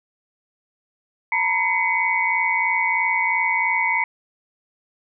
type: tone cluster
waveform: sine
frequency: 907 / 970 / 2046 / 2228 Hz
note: A#5 / B5 / C7 / C#7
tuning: -48 / -31 / -39 / +8 cents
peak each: -25 / -26 / -22 / -22 dBFS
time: 1.32-4.04 s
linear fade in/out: 2 ms
effects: none